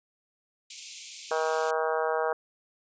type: high-pass noise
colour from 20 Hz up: white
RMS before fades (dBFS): -39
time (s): 0.7-1.71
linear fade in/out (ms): 5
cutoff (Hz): 2200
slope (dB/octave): 96
type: harmonic tone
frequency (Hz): 158.9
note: D#3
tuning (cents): +37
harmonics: 3 / 4 / 5 / 6 / 7 / 8 / 9 / 10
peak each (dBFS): -29 / -31 / -33 / -35 / -36 / -37 / -38 / -39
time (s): 1.31-2.33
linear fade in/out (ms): 2
effects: resampled to 16000 Hz